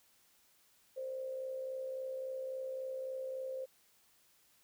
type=tone with amplitude modulation; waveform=sine; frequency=523.3 Hz; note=C5; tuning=in tune; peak=-36 dBFS; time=0.96-3.66 s; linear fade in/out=20 ms; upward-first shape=sine; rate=63.6 Hz; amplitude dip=45%; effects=white hiss -69 dBFS RMS until 4.63 s